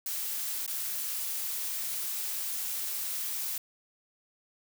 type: noise with dropouts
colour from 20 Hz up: blue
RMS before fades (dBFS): -34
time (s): 0.06-3.58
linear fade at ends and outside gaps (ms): 2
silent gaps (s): 0.664-0.677
effects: none